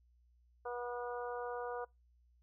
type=harmonic tone; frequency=242.9 Hz; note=B3; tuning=29 cents flat; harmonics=2 / 3 / 4 / 5 / 6; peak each=-41 / -45 / -47 / -49 / -51 dBFS; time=0.65-1.85 s; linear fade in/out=10 ms; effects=noise-tail reverb RT60 0.2 s tail -24 dB re dry + added 60 Hz sine -66 dBFS peak until 2.42 s